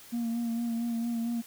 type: tone with vibrato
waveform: sine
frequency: 233.1 Hz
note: A#3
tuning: in tune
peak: -26 dBFS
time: 0.12-1.42 s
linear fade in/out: 20 ms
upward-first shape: sine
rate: 4.4 Hz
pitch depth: 30 cents each way
effects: tanh soft clip ceiling -27 dBFS + white hiss -51 dBFS RMS until 1.46 s